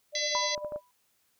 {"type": "tone with tremolo", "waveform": "sine", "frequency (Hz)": 597, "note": "D5", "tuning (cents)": 28, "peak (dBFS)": -31, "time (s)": [0.12, 0.81], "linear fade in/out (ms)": 50, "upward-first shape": "sine", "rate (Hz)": 9.9, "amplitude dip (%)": 75}
{"type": "harmonic tone", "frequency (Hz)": 674, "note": "E5", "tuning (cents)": 38, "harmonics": [3, 4, 5, 6, 7, 8, 9], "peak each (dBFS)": [-35, -46, -37, -34, -36, -43, -35], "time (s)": [0.15, 0.55], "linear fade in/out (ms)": 2}
{"type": "tone with exponential decay", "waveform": "sine", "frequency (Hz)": 987.8, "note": "B5", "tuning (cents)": 0, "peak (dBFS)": -26, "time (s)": [0.35, 0.91], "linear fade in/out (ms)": 0, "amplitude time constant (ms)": 120}
{"type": "clicks", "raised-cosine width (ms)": 1, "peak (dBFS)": -30, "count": 4, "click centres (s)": [0.578, 0.647, 0.722, 0.76]}
{"effects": ["white hiss -71 dBFS RMS until 1.39 s"]}